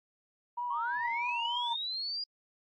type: tone with vibrato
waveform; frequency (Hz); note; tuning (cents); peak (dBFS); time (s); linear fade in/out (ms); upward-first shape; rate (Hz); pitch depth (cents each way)
sine; 952; A#5; +36; -32; 0.57-1.74; 10; triangle; 3.2; 49
type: linear sweep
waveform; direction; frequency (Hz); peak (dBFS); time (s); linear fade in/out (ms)
sine; up; 1046.5 to 4869; -33; 0.7-2.24; 5
effects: tanh soft clip ceiling -22 dBFS + AAC 32 kbps